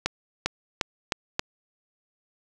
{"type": "accelerating click train", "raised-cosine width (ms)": 0.2, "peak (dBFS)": -6, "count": 5, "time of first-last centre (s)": [0.06, 1.394], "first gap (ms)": 400, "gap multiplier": 0.88, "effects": []}